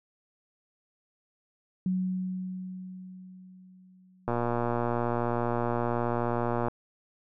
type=tone with exponential decay; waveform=sine; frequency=185 Hz; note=F#3; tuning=in tune; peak=-24 dBFS; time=1.86-4.72 s; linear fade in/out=2 ms; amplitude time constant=620 ms
type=click train; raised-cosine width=1 ms; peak=-15 dBFS; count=287; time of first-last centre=4.28-6.683 s; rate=119 Hz
effects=none